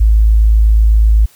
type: tone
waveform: sine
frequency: 54 Hz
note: A1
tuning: 32 cents flat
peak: -5 dBFS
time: 0-1.26 s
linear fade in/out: 10 ms
effects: white hiss -47 dBFS RMS until 1.35 s